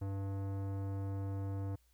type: tone with tanh clipping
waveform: sine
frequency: 98 Hz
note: G2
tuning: in tune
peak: -38 dBFS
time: 0.01-1.76 s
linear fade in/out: 10 ms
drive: 18 dB
effects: added 60 Hz sine -68 dBFS peak until 1.93 s + white hiss -75 dBFS RMS until 1.93 s